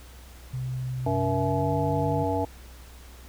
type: tone with pitch glide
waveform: sine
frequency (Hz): 128.1 to 145.46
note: C3 to D3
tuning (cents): -36 to -16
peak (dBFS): -28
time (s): 0.53-2.24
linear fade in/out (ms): 10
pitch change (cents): +220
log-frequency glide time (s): 1.3-1.72
type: harmonic tone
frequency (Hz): 94.7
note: F#2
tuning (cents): +41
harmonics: 1 / 3 / 5 / 7 / 9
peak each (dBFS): -30 / -30 / -30 / -30 / -30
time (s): 1.06-2.45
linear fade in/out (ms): 5
effects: added 62 Hz sine -45 dBFS peak until 3.28 s + pink hiss -51 dBFS RMS until 3.28 s